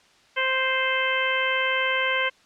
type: harmonic tone with a mistuned harmonic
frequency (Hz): 523.3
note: C5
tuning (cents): 0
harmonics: 1 / 2 / 3 / 4 / 5 / 6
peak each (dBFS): -29 / -29 / -27 / -26 / -30 / -30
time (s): 0.36-2.3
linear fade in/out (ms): 20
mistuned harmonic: 6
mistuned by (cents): -22
effects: white hiss -57 dBFS RMS until 2.45 s + low-pass 5000 Hz 12 dB/octave

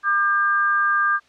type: tone pair together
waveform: sine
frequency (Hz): 1198.6 / 1600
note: D6 / G6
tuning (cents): +35 / +35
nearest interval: perfect fourth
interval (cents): 500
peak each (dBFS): -19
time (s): 0.03-1.2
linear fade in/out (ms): 50
effects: white hiss -56 dBFS RMS until 1.28 s + low-pass 4000 Hz 12 dB/octave

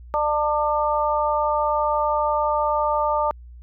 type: harmonic tone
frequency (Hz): 299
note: D4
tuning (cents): +31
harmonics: 2 / 3 / 4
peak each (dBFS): -23 / -22 / -24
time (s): 0.14-3.31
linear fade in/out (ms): 0
effects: added 60 Hz sine -39 dBFS peak until 3.62 s

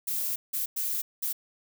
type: noise bursts at uneven times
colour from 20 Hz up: violet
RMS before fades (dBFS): -30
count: 4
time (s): 0.07-0.36 / 0.53-0.66 / 0.76-1.02 / 1.22-1.33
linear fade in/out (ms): 10
effects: none

